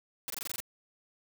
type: noise bursts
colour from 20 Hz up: white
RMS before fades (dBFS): -37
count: 8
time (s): 0.28-0.602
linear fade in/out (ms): 0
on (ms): 21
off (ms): 22
effects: none